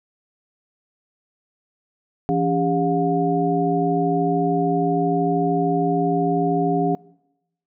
sine tone cluster, 168.8 / 281.8 / 402.6 / 715 Hz, E3 / C#4 / G4 / F5, +41 / +29 / +46 / +41 cents, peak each -23 dBFS, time 2.29-6.95 s, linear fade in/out 0 ms, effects noise-tail reverb RT60 0.9 s tail -24 dB re dry

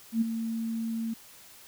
sine tone with ADSR envelope, 226.6 Hz, A#3, 49 cents flat, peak -20 dBFS, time 0.12-1.14 s, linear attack 93 ms, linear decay 17 ms, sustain -9 dB, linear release 9 ms, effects white hiss -52 dBFS RMS until 1.67 s

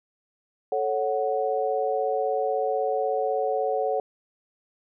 sine chord, F# minor, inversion first, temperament equal with one note detuned, 438.2 / 554.4 / 740 Hz, A4 / C#5 / F#5, -7 / 0 / 0 cents, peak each -27 dBFS, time 0.72-4 s, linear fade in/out 2 ms, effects none

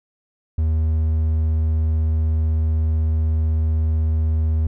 triangle tone, 79 Hz, D#2, 27 cents sharp, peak -14 dBFS, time 0.58-4.67 s, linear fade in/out 5 ms, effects none

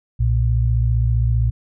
sine tone pair together, 61.31 / 116.54 Hz, B1 / A#2, -12 / 0 cents, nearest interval major seventh, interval 1112 cents, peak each -17 dBFS, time 0.19-1.51 s, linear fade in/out 20 ms, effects none

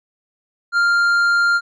sine tone with tanh clipping, 1396.9 Hz, F6, in tune, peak -14 dBFS, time 0.72-1.61 s, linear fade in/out 50 ms, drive 7 dB, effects none

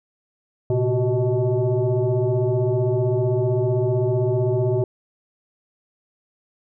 sine tone with frequency modulation, 131.8 Hz, C3, 13 cents sharp, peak -17 dBFS, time 0.7-4.84 s, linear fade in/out 2 ms, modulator 248 Hz, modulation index 1.7, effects none

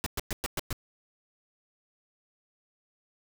pink noise bursts, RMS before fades -31 dBFS, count 6, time 0.04-0.728 s, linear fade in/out 0 ms, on 23 ms, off 110 ms, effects none

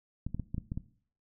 clicks, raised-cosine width 5 ms, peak -22 dBFS, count 7, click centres 0.266 / 0.346 / 0.397 / 0.545 / 0.581 / 0.719 / 0.775 s, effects noise-tail reverb RT60 0.5 s tail -17 dB re dry

